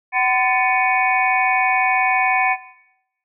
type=tone cluster; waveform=sine; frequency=756 / 1020 / 1757 / 2237 / 2478 Hz; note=F#5 / C6 / A6 / C#7 / D#7; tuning=+37 / -44 / -3 / +15 / -8 cents; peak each=-20 / -23 / -23 / -19 / -25 dBFS; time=0.12-2.57 s; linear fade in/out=50 ms; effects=noise-tail reverb RT60 0.8 s tail -17 dB re dry